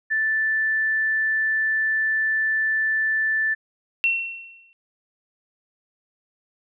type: tone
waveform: sine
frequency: 1760 Hz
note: A6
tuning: in tune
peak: -19 dBFS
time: 0.1-3.55 s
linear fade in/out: 20 ms
type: tone with exponential decay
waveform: sine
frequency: 2716 Hz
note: F7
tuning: 49 cents flat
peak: -15 dBFS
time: 4.04-4.73 s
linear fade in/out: 0 ms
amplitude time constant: 150 ms
effects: none

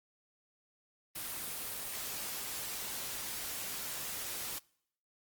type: noise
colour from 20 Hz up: white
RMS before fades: -40 dBFS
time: 1.15-4.59 s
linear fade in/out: 10 ms
effects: noise-tail reverb RT60 0.7 s tail -25 dB re dry + Opus 24 kbps

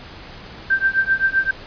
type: tone with tremolo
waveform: sine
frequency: 1568 Hz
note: G6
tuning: in tune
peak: -11 dBFS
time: 0.7-1.51 s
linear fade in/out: 5 ms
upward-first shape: triangle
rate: 7.7 Hz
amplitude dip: 100%
effects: pink hiss -38 dBFS RMS until 1.66 s + resampled to 11025 Hz

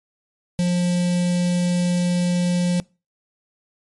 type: tone with notch filter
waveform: square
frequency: 177 Hz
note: F3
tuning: 23 cents sharp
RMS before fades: -19 dBFS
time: 0.59-2.8 s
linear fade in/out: 0 ms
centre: 1200 Hz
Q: 0.52
effects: noise-tail reverb RT60 0.3 s tail -24 dB re dry + MP3 48 kbps

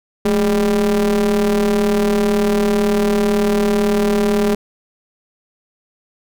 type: ring-modulated tone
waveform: square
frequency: 98 Hz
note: G2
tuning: in tune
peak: -11 dBFS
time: 0.25-4.55 s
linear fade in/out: 5 ms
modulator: 313 Hz
effects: none

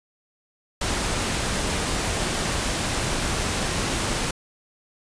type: noise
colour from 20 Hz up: pink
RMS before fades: -25 dBFS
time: 0.81-4.31 s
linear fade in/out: 5 ms
effects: resampled to 22050 Hz

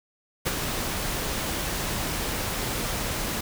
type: noise with ADSR envelope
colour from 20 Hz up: pink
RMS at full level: -25 dBFS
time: 0.45-3.41 s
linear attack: 18 ms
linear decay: 40 ms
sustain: -4 dB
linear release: 6 ms
effects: none

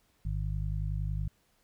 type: harmonic tone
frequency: 50.8 Hz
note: G#1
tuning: 38 cents flat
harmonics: 1 / 2 / 3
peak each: -32 / -35 / -37 dBFS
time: 0.25-1.28 s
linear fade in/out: 5 ms
effects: pink hiss -70 dBFS RMS until 1.63 s

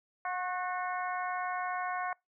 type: harmonic tone with a mistuned harmonic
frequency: 362.7 Hz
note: F#4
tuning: 34 cents flat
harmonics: 2 / 3 / 4 / 5 / 6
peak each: -35 / -37 / -40 / -44 / -45 dBFS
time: 0.25-2.13 s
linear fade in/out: 2 ms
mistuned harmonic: 4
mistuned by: +35 cents
effects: noise-tail reverb RT60 0.2 s tail -26 dB re dry

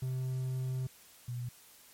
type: tone pair in turn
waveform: triangle / sine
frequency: 129.4 / 122.14 Hz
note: C3 / B2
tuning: -19 / -19 cents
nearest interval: minor second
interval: 100 cents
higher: first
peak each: -30 / -35 dBFS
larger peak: first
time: 0.02-0.87 / 1.28-1.49 s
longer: first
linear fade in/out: 5 ms
effects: white hiss -58 dBFS RMS until 1.93 s + MP3 64 kbps

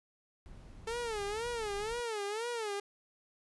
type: noise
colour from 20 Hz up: brown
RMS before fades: -50 dBFS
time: 0.46-2 s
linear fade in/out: 0 ms
type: tone with vibrato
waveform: sawtooth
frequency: 440 Hz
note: A4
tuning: in tune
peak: -31 dBFS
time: 0.87-2.8 s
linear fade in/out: 5 ms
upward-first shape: sine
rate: 2 Hz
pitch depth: 160 cents each way
effects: resampled to 24000 Hz

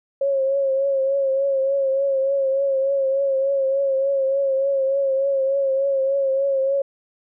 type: tone with vibrato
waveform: sine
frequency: 544 Hz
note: C#5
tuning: 33 cents flat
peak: -17 dBFS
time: 0.21-6.82 s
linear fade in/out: 5 ms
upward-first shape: triangle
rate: 3.4 Hz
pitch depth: 47 cents each way
effects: none

